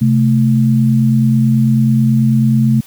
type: tone pair together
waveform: sine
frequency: 130.81 / 220 Hz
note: C3 / A3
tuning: 0 / 0 cents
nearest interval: major sixth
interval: 900 cents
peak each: -11 dBFS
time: 0.01-2.81 s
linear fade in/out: 10 ms
effects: white hiss -42 dBFS RMS until 2.86 s